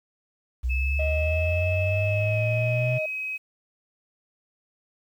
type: linear sweep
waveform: sine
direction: up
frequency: 60.9 to 127.3 Hz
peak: -22 dBFS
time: 0.63-2.99 s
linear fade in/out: 20 ms
type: tone with pitch glide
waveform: sine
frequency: 2601 to 2537 Hz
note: E7 to D#7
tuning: -24 to +33 cents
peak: -28 dBFS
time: 0.69-3.38 s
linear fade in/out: 20 ms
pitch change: -43 cents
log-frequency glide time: 2.03-2.41 s
type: tone with vibrato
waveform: sine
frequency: 623 Hz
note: D#5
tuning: 2 cents sharp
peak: -26 dBFS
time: 0.99-3.06 s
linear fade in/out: 5 ms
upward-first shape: triangle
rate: 3.2 Hz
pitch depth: 11 cents each way
effects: tanh soft clip ceiling -14 dBFS + 9-bit